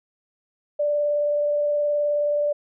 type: tone with vibrato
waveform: sine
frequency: 587.3 Hz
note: D5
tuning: in tune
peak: -19 dBFS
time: 0.79-2.53 s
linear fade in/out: 10 ms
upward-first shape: sine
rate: 19 Hz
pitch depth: 11 cents each way
effects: none